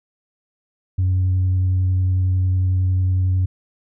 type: tone with vibrato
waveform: sine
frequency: 92.5 Hz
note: F#2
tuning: in tune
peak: -13 dBFS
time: 0.98-3.46 s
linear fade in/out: 10 ms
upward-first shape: sine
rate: 11 Hz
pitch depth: 10 cents each way
effects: tanh soft clip ceiling -13 dBFS